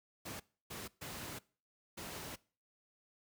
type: noise bursts at uneven times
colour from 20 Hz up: pink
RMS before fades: -45 dBFS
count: 4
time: 0.25-0.4 / 0.7-0.88 / 1.01-1.39 / 1.97-2.36 s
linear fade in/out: 10 ms
effects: noise-tail reverb RT60 0.4 s tail -22 dB re dry + high-pass 80 Hz 12 dB/octave